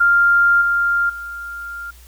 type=tone with level steps; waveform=sine; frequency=1396.9 Hz; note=F6; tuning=in tune; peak=-10 / -14 / -27 dBFS; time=0-1.91 s; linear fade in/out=10 ms; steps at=0.61 / 1.09 s; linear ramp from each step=10 ms; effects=added 60 Hz sine -42 dBFS peak until 2.07 s + white hiss -49 dBFS RMS until 2.07 s